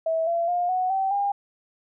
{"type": "tone with pitch steps", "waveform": "sine", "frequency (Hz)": [650, 678.4, 708, 738.9, 771.2, 804.9], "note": ["E5", "E5", "F5", "F#5", "G5", "G5"], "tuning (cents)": [-24, 50, 23, -3, -28, 46], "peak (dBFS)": -21, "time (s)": [0.06, 1.32], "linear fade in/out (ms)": 5, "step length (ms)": 210, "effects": []}